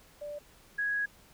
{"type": "tone pair in turn", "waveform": "sine", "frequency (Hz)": [587.3, 1661.1], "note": ["D5", "G#6"], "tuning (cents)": [0, 0], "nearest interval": "octave + tritone", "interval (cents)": 1800, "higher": "second", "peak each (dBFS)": [-37, -28], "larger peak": "second", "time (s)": [[0.21, 0.39], [0.78, 1.06]], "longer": "second", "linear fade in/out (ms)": 10, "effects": ["pink hiss -59 dBFS RMS until 1.33 s"]}